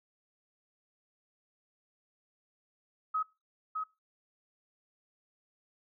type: tone with echo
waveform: sine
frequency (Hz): 1271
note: D#6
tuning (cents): +36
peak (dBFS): -28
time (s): 3.14-3.23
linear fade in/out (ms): 10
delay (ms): 610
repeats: 1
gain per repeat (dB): -4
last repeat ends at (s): 3.84
effects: noise-tail reverb RT60 0.3 s tail -23 dB re dry